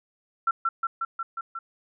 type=tone with echo; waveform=sine; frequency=1350 Hz; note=E6; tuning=41 cents sharp; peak=-19 dBFS; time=0.47-0.51 s; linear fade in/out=5 ms; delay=180 ms; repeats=6; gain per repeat=-2 dB; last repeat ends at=1.59 s; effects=none